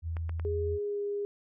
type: tone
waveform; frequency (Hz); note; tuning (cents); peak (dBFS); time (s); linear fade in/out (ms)
sine; 82.41; E2; 0; -31; 0.02-0.79; 50
type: clicks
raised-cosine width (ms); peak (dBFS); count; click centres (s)
0.5; -28; 3; 0.168 / 0.294 / 0.397
type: tone with pitch glide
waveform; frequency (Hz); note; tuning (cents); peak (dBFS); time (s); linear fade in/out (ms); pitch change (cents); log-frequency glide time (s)
sine; 411.8 to 407.5; G#4 to G#4; -15 to -33; -30; 0.45-1.25; 0; -18; 0.84-1
effects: none